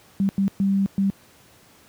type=tone bursts at uneven times; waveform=sine; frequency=196 Hz; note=G3; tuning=in tune; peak=-17 dBFS; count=4; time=0.2-0.29 / 0.38-0.48 / 0.6-0.86 / 0.98-1.1 s; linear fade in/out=0 ms; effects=pink hiss -53 dBFS RMS until 1.88 s + high-pass 80 Hz 12 dB/octave